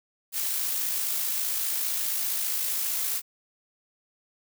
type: noise with amplitude modulation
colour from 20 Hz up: blue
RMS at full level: -27 dBFS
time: 0.32-3.22 s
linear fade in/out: 50 ms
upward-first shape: sine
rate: 55.1 Hz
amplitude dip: 30%
effects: none